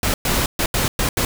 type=noise bursts at uneven times; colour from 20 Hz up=pink; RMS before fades=-19 dBFS; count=6; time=0.03-0.14 / 0.25-0.46 / 0.59-0.66 / 0.74-0.88 / 0.99-1.09 / 1.17-1.25 s; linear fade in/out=2 ms; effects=none